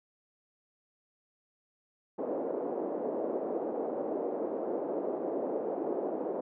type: band-pass noise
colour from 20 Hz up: white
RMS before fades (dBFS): -34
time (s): 2.18-6.41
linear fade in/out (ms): 10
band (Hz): 290 to 580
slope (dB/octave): 24
effects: none